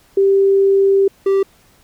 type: tone pair in turn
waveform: sine / triangle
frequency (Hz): 392 / 390.5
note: G4 / G4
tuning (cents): 0 / -7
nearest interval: unison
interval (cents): 7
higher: first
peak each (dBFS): -9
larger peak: neither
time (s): 0.17-1.08 / 1.26-1.43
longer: first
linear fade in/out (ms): 5
effects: pink hiss -52 dBFS RMS until 1.83 s